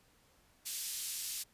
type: band-pass noise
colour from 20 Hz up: white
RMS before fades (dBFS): -40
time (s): 0.65-1.44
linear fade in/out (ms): 20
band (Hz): 3700 to 12000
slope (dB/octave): 12
effects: pink hiss -68 dBFS RMS until 1.53 s + resampled to 32000 Hz